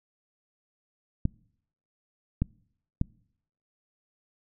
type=clicks; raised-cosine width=5 ms; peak=-12 dBFS; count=3; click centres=1.254 / 2.42 / 3.014 s; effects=noise-tail reverb RT60 0.7 s tail -26 dB re dry